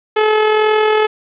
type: tone with amplitude modulation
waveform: sawtooth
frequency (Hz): 429.8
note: A4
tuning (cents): -41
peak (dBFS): -5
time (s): 0.16-1.07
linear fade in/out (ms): 10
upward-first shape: sine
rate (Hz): 41.9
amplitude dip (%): 35
effects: resampled to 8000 Hz + 7-bit